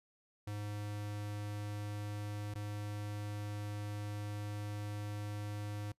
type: tone with dropouts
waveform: square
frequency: 103.83 Hz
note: G#2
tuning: in tune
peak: -40 dBFS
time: 0.47-5.92 s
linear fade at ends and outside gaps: 5 ms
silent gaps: 2.54-2.554 s
effects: noise-tail reverb RT60 0.1 s tail -22 dB re dry + resampled to 32000 Hz